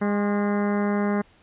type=harmonic tone with a mistuned harmonic; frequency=204.3 Hz; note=G#3; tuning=28 cents flat; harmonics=1 / 2 / 3 / 4 / 5 / 6 / 7 / 8 / 9 / 10; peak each=-22 / -28 / -32 / -34 / -36 / -38 / -39 / -40 / -41 / -42 dBFS; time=0.01-1.22 s; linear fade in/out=10 ms; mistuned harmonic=5; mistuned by=+51 cents; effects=pink hiss -57 dBFS RMS until 1.42 s + resampled to 8000 Hz